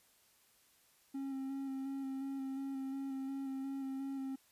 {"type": "tone with vibrato", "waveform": "triangle", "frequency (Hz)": 270, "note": "C#4", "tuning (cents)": -45, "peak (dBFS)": -36, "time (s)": [1.14, 4.36], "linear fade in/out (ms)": 10, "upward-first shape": "square", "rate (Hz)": 2.8, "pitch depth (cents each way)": 17, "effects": ["white hiss -69 dBFS RMS until 4.51 s", "resampled to 32000 Hz"]}